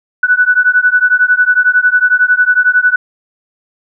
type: beating tone pair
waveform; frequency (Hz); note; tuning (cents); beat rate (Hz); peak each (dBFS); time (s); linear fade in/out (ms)
sine; 1480 / 1491; F#6 / F#6; 0 / +13; 11; -10; 0.23-2.96; 5
effects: none